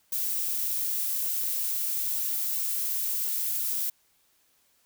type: noise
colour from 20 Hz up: violet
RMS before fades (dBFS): -29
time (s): 0.12-3.9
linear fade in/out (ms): 5
effects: white hiss -67 dBFS RMS until 4.85 s